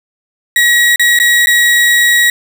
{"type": "tone with dropouts", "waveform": "35% pulse", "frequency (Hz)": 1909, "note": "A#6", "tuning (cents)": 41, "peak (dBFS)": -5, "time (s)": [0.56, 2.3], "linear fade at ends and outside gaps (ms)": 2, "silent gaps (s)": [[0.96, 0.995], [1.189, 1.199], [1.46, 1.47]], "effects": []}